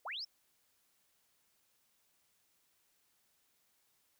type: linear sweep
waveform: sine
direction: up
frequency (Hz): 473.9 to 5588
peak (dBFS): -39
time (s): 0.05-0.25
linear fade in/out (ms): 10
effects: white hiss -75 dBFS RMS until 4.19 s